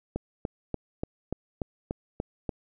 click train, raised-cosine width 2 ms, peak -16 dBFS, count 9, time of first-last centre 0.16-2.492 s, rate 3.43 Hz, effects none

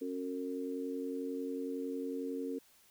harmonic tone, 91 Hz, F#2, 28 cents flat, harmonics 3 / 4 / 5, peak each -38 / -45 / -40 dBFS, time 0.01-2.59 s, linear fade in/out 10 ms, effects white hiss -65 dBFS RMS until 2.9 s

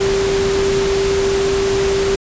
sine tone in noise, 392 Hz, G4, in tune, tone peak -14 dBFS, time 0-2.16 s, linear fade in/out 10 ms, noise pink, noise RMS -22 dBFS, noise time 0-2.16 s, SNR +5 dB, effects resampled to 16000 Hz

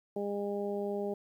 harmonic tone, 202.6 Hz, G#3, 43 cents flat, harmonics 1 / 2 / 3 / 4, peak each -38 / -34 / -39 / -44 dBFS, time 0.16-1.14 s, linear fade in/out 5 ms, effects 11-bit

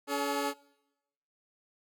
15% pulse tone pair together, 282.5 / 430 Hz, C#4 / A4, +33 / -40 cents, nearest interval perfect fifth, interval 727 cents, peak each -26 / -27 dBFS, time 0.07-0.54 s, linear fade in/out 50 ms, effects noise-tail reverb RT60 0.9 s tail -22 dB re dry

